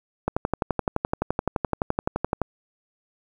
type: click train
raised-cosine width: 1 ms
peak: -8 dBFS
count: 26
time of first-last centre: 0.28-2.417 s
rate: 11.7 Hz
effects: 8-bit